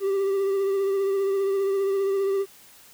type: tone with vibrato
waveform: triangle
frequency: 392 Hz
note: G4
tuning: in tune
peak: -19 dBFS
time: 0-2.46 s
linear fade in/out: 50 ms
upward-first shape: triangle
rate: 15 Hz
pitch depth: 33 cents each way
effects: white hiss -51 dBFS RMS until 2.93 s